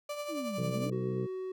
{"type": "tone with tremolo", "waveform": "35% pulse", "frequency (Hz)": 587.3, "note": "D5", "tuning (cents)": 0, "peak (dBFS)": -32, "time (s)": [0.09, 0.9], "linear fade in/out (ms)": 5, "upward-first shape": "triangle", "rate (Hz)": 11, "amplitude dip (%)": 55}
{"type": "exponential two-way sweep", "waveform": "sine", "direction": "down then up", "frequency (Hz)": [349.2, 155.56, 349.2], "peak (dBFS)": -35, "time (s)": [0.28, 0.93], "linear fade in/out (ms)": 50, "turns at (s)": 0.66}
{"type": "harmonic tone", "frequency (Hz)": 63.7, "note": "C2", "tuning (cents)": -46, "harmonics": [2, 3, 4, 5, 6, 7, 8], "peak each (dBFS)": [-35, -37, -46, -45, -46, -41, -48], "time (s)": [0.57, 1.27], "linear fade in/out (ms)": 20}
{"type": "tone", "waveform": "triangle", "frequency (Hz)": 374.2, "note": "F#4", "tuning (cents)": 20, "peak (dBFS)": -33, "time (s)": [0.92, 1.52], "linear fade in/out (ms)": 5}
{"effects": []}